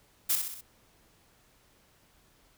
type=noise with echo; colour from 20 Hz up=blue; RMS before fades=-26 dBFS; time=0.29-0.36 s; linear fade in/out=10 ms; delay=63 ms; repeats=4; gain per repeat=-5 dB; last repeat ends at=0.612 s; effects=pink hiss -64 dBFS RMS until 2.57 s